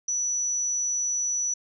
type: tone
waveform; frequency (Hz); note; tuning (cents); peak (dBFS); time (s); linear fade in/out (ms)
sine; 5920; F#8; 0; -24; 0.08-1.54; 5
effects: none